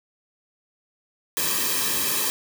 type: noise with comb filter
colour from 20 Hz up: white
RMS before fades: -24 dBFS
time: 1.37-2.3 s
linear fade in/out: 0 ms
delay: 1.4 ms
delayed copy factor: -0.9
effects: none